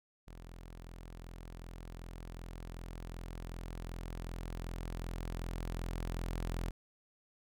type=tone with level ramp; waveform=sawtooth; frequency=42.64 Hz; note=F1; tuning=41 cents flat; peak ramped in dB=-45 to -31 dBFS; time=0.27-6.71 s; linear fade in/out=10 ms; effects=none